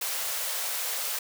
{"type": "high-pass noise", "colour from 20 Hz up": "white", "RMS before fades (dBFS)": -31, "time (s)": [0.01, 1.19], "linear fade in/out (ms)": 5, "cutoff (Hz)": 440, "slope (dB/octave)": 96, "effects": []}